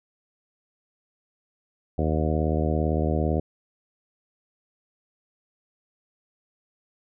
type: harmonic tone with a mistuned harmonic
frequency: 77.78 Hz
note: D#2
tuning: in tune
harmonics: 1 / 2 / 3 / 4 / 5 / 6 / 7 / 8 / 9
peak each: -25 / -28 / -30 / -31 / -32 / -33 / -33 / -34 / -35 dBFS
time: 1.98-3.4 s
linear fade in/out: 5 ms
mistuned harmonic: 9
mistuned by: +37 cents
effects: none